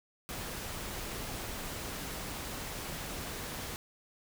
pink noise, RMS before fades -40 dBFS, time 0.29-3.76 s, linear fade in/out 0 ms, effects none

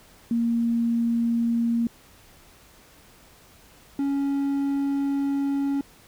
sine / triangle tone pair in turn, 233.1 / 278.6 Hz, A#3 / C#4, 0 / +9 cents, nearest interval minor third, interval 309 cents, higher second, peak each -20 dBFS, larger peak neither, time 0.31-1.87 / 3.99-5.81 s, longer second, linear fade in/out 2 ms, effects pink hiss -53 dBFS RMS until 6.07 s

